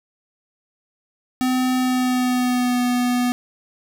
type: tone with pitch glide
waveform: square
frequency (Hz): 255.1 to 246.3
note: C4 to B3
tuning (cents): -44 to -5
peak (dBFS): -18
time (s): 1.41-3.32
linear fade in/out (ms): 0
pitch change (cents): -61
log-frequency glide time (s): 1.78-2.81
effects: none